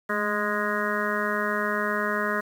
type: harmonic tone with a mistuned harmonic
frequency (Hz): 207.7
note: G#3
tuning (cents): 0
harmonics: 1 / 2 / 3 / 5 / 6 / 7 / 8 / 9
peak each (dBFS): -32 / -32 / -32 / -32 / -32 / -32 / -32 / -32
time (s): 0.09-2.41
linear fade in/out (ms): 10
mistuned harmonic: 1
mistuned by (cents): +33
effects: 8-bit